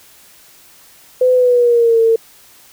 sine tone with pitch glide, 506 to 453.4 Hz, B4 to A#4, +42 to -48 cents, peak -8 dBFS, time 1.21-2.16 s, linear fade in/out 5 ms, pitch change -190 cents, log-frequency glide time 1.34-2 s, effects white hiss -45 dBFS RMS until 2.72 s

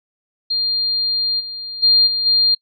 sine tone with level steps, 4200 Hz, C8, 6 cents sharp, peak -16 / -26 / -9 / -17 / -11 dBFS, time 0.5-2.55 s, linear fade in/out 10 ms, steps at 1.39 / 1.82 / 2.06 / 2.25 s, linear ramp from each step 20 ms, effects noise-tail reverb RT60 0.1 s tail -26 dB re dry

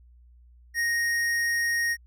triangle tone with hard clipping, 1866 Hz, A#6, 1 cent sharp, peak -25 dBFS, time 0.74-1.97 s, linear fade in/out 50 ms, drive 16 dB, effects added 60 Hz sine -51 dBFS peak until 2.06 s

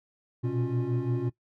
triangle tone cluster, 119.2 / 125 / 276.6 / 354.4 Hz, A#2 / B2 / C#4 / F4, +39 / +21 / -4 / +25 cents, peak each -29 / -27 / -32 / -30 dBFS, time 0.43-1.3 s, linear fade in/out 20 ms, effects noise-tail reverb RT60 0.1 s tail -18 dB re dry + tanh soft clip ceiling -17 dBFS

